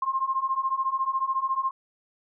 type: beating tone pair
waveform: sine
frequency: 1054 / 1068 Hz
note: C6 / C6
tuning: +12 / +35 cents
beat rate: 14 Hz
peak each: -28 / -26 dBFS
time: 0.02-1.71 s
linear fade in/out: 5 ms
effects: none